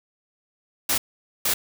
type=noise bursts at uneven times; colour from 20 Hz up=white; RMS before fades=-22 dBFS; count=2; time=0.89-0.98 / 1.45-1.54 s; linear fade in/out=5 ms; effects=none